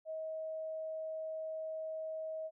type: tone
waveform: sine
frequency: 635 Hz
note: D#5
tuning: 35 cents sharp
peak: -38 dBFS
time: 0.05-2.51 s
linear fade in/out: 50 ms
effects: none